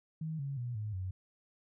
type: tone with pitch steps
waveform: sine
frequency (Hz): 158.6 / 138.87 / 121.59 / 106.47 / 93.22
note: D#3 / C#3 / B2 / G#2 / F#2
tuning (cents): +33 / +3 / -27 / +44 / +13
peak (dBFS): -35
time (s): 0.21-1.11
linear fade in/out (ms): 5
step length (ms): 180
effects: none